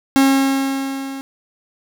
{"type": "tone with level ramp", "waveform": "45% pulse", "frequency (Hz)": 271, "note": "C#4", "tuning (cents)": -39, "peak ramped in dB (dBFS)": [-9, -27], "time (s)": [0.16, 1.21], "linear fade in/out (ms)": 0, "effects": []}